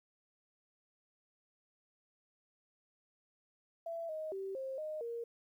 sine tone with pitch steps, 668 / 626 / 387.1 / 531 / 617 / 467.5 Hz, E5 / D#5 / G4 / C5 / D#5 / A#4, +23 / +10 / -22 / +25 / -15 / +5 cents, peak -38 dBFS, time 3.86-5.24 s, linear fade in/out 5 ms, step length 230 ms, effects 12-bit

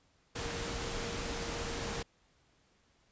sine tone in noise, 466.2 Hz, A#4, in tune, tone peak -44 dBFS, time 0.35-2.03 s, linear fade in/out 10 ms, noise pink, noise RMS -38 dBFS, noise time 0.35-2.03 s, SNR -9 dB, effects pink hiss -70 dBFS RMS until 3.11 s + resampled to 16000 Hz

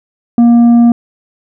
sine tone with tanh clipping, 236.2 Hz, A#3, 23 cents sharp, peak -4 dBFS, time 0.38-0.92 s, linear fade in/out 2 ms, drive 5 dB, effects none

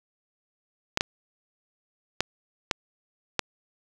clicks, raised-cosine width 0.2 ms, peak -5 dBFS, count 5, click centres 0.974 / 1.009 / 2.206 / 2.712 / 3.393 s, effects 7-bit

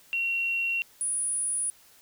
sine tone pair in turn, 2738 / 9757 Hz, F7 / D#9, -35 / -35 cents, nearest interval octave + minor seventh, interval 2200 cents, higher second, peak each -25 / -26 dBFS, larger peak first, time 0.13-0.82 / 1.01-1.7 s, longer neither, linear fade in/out 0 ms, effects white hiss -57 dBFS RMS until 2.01 s

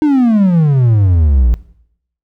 triangle exponential sweep, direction down, 311.8 to 55.3 Hz, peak -5 dBFS, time 0.02-1.54 s, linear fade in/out 0 ms, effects noise-tail reverb RT60 0.7 s tail -18 dB re dry

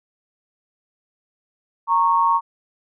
sine tone pair together, 925.7 / 1102 Hz, A#5 / C#6, -12 / -11 cents, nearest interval minor third, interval 301 cents, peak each -17 dBFS, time 1.87-2.41 s, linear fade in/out 50 ms, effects none

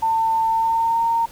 sine tone with pitch glide, 898 to 920.1 Hz, A5 to A#5, +35 to -23 cents, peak -16 dBFS, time 0.02-1.26 s, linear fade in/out 10 ms, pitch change +42 cents, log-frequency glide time 0.49-1.02 s, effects pink hiss -44 dBFS RMS until 1.31 s

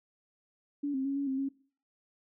sine tone with pitch steps, 286.9 / 265.6 / 275.9 / 280.5 / 265.7 / 273.3 Hz, D4 / C4 / C#4 / C#4 / C4 / C#4, -40 / +26 / -8 / +21 / +27 / -24 cents, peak -29 dBFS, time 0.83-1.49 s, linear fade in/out 10 ms, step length 110 ms, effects noise-tail reverb RT60 0.4 s tail -19 dB re dry

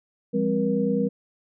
sine tone cluster, 171.9 / 201.4 / 260.9 / 476.7 Hz, F3 / G3 / C4 / A#4, -27 / +47 / -5 / +39 cents, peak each -30 / -24 / -27 / -25 dBFS, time 0.33-1.09 s, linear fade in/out 20 ms, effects none

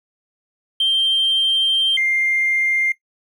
triangle tone pair in turn, 3154 / 2105 Hz, G7 / C7, +10 / +10 cents, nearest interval perfect fifth, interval 700 cents, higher first, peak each -10 / -13 dBFS, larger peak first, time 0.8-1.97 / 1.97-2.92 s, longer first, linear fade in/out 5 ms, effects noise-tail reverb RT60 0.1 s tail -19 dB re dry + tanh soft clip ceiling -12 dBFS

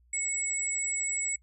sine tone pair together, 2190 / 7804 Hz, C#7 / B8, -22 / -22 cents, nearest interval octave + minor seventh, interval 2200 cents, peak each -35 / -30 dBFS, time 0.13-1.36 s, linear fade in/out 5 ms, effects noise-tail reverb RT60 0.1 s tail -26 dB re dry + added 60 Hz sine -60 dBFS peak until 1.42 s

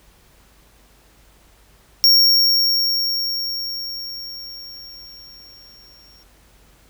square tone with exponential decay, 5530 Hz, F8, 18 cents flat, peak -9 dBFS, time 2.04-6.23 s, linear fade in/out 0 ms, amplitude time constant 910 ms, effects added 50 Hz sine -54 dBFS peak until 6.89 s + pink hiss -54 dBFS RMS until 6.89 s

